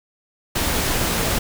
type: noise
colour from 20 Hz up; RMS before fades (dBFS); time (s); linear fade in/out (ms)
pink; -21; 0.55-1.39; 10
effects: none